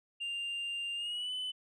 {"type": "tone with pitch glide", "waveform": "sine", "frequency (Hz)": [2794, 3012], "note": ["F7", "F#7"], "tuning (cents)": [0, 30], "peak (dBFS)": -32, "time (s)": [0.2, 1.52], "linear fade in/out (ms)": 20, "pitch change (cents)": 130, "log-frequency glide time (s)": [0.95, 1.33], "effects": ["tanh soft clip ceiling -34 dBFS"]}